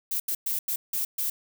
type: noise bursts at uneven times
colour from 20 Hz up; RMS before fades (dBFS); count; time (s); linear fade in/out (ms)
violet; -28; 6; 0.11-0.2 / 0.28-0.35 / 0.46-0.59 / 0.68-0.76 / 0.93-1.05 / 1.18-1.3; 5
effects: none